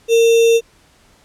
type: tone with sample-and-hold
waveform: sine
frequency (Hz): 460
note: A#4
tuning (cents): -23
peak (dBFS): -8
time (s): 0.08-0.61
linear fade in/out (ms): 50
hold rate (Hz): 3150
effects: pink hiss -52 dBFS RMS until 1.24 s + low-pass 10000 Hz 12 dB/octave